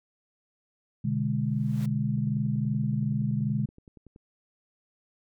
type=chord; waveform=sine; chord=G# diminished; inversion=first; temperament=equal with one note detuned; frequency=124.19 / 146.83 / 207.7 Hz; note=B2 / D3 / G#3; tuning=+10 / 0 / 0 cents; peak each=-29 dBFS; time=1.04-3.66 s; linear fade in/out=10 ms
type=noise with exponential growth; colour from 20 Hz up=pink; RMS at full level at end=-44 dBFS; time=1.4-1.86 s; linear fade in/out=5 ms; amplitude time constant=100 ms
type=click train; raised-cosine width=3 ms; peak=-37 dBFS; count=22; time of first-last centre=2.18-4.161 s; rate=10.6 Hz
effects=none